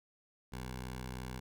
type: tone with notch filter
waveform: 10% pulse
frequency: 63.1 Hz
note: B1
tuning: 38 cents sharp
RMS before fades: -43 dBFS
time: 0.52-1.4 s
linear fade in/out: 10 ms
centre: 310 Hz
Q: 1.7
effects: none